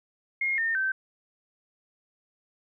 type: tone with pitch steps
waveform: sine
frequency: 2141 / 1821.3 / 1549.3 Hz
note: C7 / A#6 / G6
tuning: +39 / -41 / -21 cents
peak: -24 dBFS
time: 0.41-0.92 s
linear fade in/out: 5 ms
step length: 170 ms
effects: none